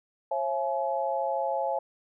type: tone cluster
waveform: sine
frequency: 541 / 674 / 849 Hz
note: C#5 / E5 / G#5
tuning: -42 / +38 / +38 cents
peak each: -30 / -31 / -30 dBFS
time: 0.31-1.79 s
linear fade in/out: 5 ms
effects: none